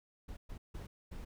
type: noise bursts at uneven times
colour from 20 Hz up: brown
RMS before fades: -45 dBFS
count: 4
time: 0.28-0.37 / 0.49-0.58 / 0.74-0.87 / 1.11-1.25 s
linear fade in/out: 10 ms
effects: none